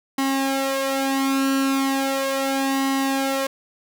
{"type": "tone with flanger", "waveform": "sawtooth", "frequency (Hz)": 270.7, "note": "C#4", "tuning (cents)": -41, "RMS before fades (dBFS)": -22, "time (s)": [0.18, 3.47], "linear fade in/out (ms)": 5, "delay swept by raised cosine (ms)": [1, 3], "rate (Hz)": 0.37, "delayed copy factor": 0.7, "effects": []}